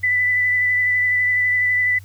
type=tone with vibrato; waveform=sine; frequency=1989 Hz; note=B6; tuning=12 cents sharp; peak=-15 dBFS; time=0.03-1.99 s; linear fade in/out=10 ms; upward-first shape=sine; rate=12 Hz; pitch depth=14 cents each way; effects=added 95 Hz sine -38 dBFS peak until 2.04 s + white hiss -53 dBFS RMS until 2.04 s